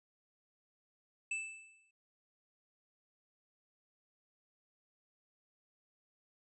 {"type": "tone with exponential decay", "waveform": "square", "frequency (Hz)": 2637, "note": "E7", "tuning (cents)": 0, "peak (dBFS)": -34, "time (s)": [1.31, 1.91], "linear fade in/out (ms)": 5, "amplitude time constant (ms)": 130, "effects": ["resampled to 24000 Hz"]}